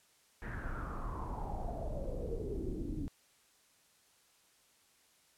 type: noise with low-pass filter sweep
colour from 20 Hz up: brown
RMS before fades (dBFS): -39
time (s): 0.42-3.08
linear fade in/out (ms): 0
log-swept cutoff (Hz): 1800 to 270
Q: 6.5
effects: white hiss -68 dBFS RMS until 5.37 s + low-pass 11000 Hz 12 dB/octave